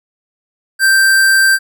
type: tone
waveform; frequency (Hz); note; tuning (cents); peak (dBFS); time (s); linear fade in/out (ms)
square; 1568; G6; 0; -8; 0.79-1.59; 50
effects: none